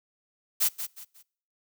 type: noise with echo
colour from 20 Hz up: blue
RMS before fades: -23 dBFS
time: 0.6-0.69 s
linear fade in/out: 20 ms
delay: 180 ms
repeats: 3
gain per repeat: -10 dB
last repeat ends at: 1.23 s
effects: noise-tail reverb RT60 0.6 s tail -25 dB re dry